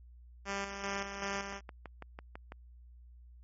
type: tone with tremolo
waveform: 5% pulse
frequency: 198.2 Hz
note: G3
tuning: 19 cents sharp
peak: -23 dBFS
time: 0.45-1.61 s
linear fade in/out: 50 ms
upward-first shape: square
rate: 2.6 Hz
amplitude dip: 50%
type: click train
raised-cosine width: 0.5 ms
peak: -29 dBFS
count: 8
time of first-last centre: 1.36-2.521 s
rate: 6.03 Hz
effects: added 60 Hz sine -52 dBFS peak until 3.43 s + MP3 32 kbps